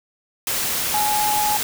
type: tone in noise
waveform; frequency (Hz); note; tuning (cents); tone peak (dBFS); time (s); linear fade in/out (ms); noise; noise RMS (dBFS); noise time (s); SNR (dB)
sine; 841; G#5; +22; -19; 0.94-1.57; 2; white; -23; 0.47-1.63; +1
effects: none